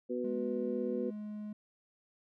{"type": "harmonic tone", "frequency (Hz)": 123.47, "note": "B2", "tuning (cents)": 0, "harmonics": [2, 3, 4], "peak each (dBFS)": [-37, -37, -37], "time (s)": [0.09, 1.11], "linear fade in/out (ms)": 20}
{"type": "tone", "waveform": "triangle", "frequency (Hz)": 210.5, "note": "G#3", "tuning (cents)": 24, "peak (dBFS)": -37, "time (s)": [0.24, 1.53], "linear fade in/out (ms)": 5}
{"effects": []}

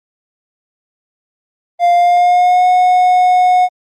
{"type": "tone with pitch glide", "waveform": "triangle", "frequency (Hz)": [698.5, 728.6], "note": ["F5", "F#5"], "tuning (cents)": [0, -27], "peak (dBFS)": -5, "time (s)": [1.79, 3.69], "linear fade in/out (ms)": 50, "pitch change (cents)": 73, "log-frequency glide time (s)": [1.93, 2.67], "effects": ["Opus 32 kbps"]}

